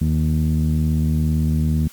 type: tone with low-pass filter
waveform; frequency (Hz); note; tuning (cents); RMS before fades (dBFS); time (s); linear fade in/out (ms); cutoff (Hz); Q
sawtooth; 77.78; D#2; 0; -18; 0.01-1.88; 5; 200; 4.2
effects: white hiss -45 dBFS RMS until 1.92 s + MP3 96 kbps